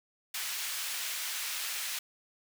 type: high-pass noise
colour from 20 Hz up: pink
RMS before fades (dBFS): -36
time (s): 0.34-1.99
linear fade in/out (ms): 5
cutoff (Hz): 2000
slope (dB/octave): 12
effects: none